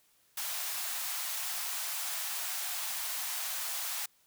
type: high-pass noise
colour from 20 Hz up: white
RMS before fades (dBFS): -36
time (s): 0.37-4.06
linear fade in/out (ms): 5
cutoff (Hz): 650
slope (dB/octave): 48
effects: white hiss -68 dBFS RMS until 4.26 s